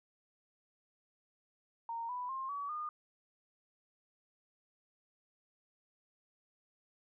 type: tone with pitch steps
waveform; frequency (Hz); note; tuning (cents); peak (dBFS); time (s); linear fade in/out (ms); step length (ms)
sine; 924 / 990.3 / 1061.4 / 1137.6 / 1219.2; A#5 / B5 / C6 / C#6 / D#6; -16 / +4 / +24 / +45 / -36; -37; 1.89-2.89; 2; 200
effects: none